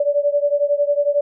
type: beating tone pair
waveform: sine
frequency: 574 / 585 Hz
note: D5 / D5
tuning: -40 / -7 cents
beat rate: 11 Hz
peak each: -17 / -19 dBFS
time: 0-1.21 s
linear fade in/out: 5 ms
effects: none